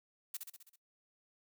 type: noise with echo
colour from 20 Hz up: blue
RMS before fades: -40 dBFS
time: 0.34-0.37 s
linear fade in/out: 5 ms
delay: 65 ms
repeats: 6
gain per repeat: -4 dB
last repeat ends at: 0.76 s
effects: noise-tail reverb RT60 0.1 s tail -20 dB re dry